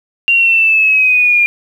sine exponential sweep, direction down, 2775 to 2400 Hz, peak -7 dBFS, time 0.28-1.46 s, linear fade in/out 0 ms, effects 7-bit

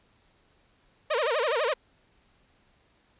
sawtooth tone with vibrato, 535 Hz, C5, 38 cents sharp, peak -20 dBFS, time 1.1-1.74 s, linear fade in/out 10 ms, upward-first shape sine, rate 12 Hz, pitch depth 290 cents each way, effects pink hiss -65 dBFS RMS until 3.19 s + resampled to 8000 Hz

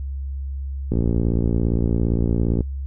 click train, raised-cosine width 3 ms, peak -8 dBFS, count 98, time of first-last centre 0.92-2.607 s, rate 57.5 Hz, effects noise-tail reverb RT60 0.1 s tail -21 dB re dry + added 68 Hz sine -25 dBFS peak until 2.86 s

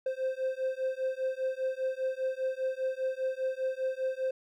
triangle beating tone pair, 520 / 525 Hz, C5 / C5, -11 / +6 cents, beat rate 5 Hz, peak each -31 dBFS, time 0.06-4.31 s, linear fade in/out 5 ms, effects none

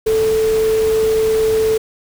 sine tone in noise, 440.3 Hz, A4, 1 cent sharp, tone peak -12 dBFS, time 0.06-1.78 s, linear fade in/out 10 ms, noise pink, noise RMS -28 dBFS, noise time 0.06-1.78 s, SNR +13 dB, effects none

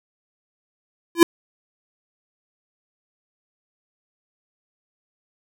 square tone with exponential growth, 338.6 Hz, E4, 46 cents sharp, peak -4 dBFS, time 1.15-1.23 s, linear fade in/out 2 ms, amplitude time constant 17 ms, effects none

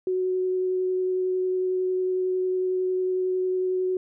sine tone with vibrato, 370 Hz, F#4, in tune, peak -22 dBFS, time 0.07-3.97 s, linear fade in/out 2 ms, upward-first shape triangle, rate 11 Hz, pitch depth 10 cents each way, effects none

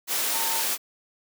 sine tone in noise, 907 Hz, A#5, 48 cents flat, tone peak -32 dBFS, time 0.31-0.64 s, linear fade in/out 50 ms, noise white, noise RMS -26 dBFS, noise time 0.07-0.78 s, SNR -9 dB, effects high-pass 300 Hz 12 dB/octave

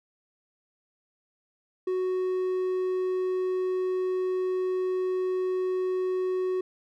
triangle tone, 370 Hz, F#4, in tune, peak -23 dBFS, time 1.87-6.61 s, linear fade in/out 5 ms, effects none

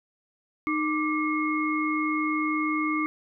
sine tone cluster, 308.1 / 1175 / 2161 Hz, D#4 / D6 / C#7, -17 / +1 / -45 cents, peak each -26 / -29 / -30 dBFS, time 0.67-3.06 s, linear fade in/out 0 ms, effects none

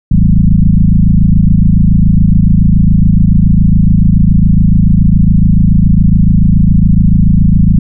sine tone with frequency modulation, 101.9 Hz, G#2, 32 cents flat, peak -3 dBFS, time 0.11-7.79 s, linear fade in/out 5 ms, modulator 27.1 Hz, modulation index 3.8, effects none

